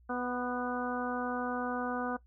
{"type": "harmonic tone with a mistuned harmonic", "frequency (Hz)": 247.6, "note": "B3", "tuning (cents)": 5, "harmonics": [1, 2, 3, 4, 5, 6], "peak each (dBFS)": [-36, -38, -38, -43, -41, -40], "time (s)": [0.09, 2.17], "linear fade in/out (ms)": 10, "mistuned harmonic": 5, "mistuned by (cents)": -17, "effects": ["noise-tail reverb RT60 0.1 s tail -17 dB re dry", "added 60 Hz sine -58 dBFS peak until 2.26 s"]}